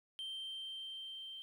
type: tone with level ramp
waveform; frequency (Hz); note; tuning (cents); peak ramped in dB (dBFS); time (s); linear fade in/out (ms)
sine; 3136; G7; 0; -38 to -45; 0.19-1.42; 0
effects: tanh soft clip ceiling -40 dBFS + 12-bit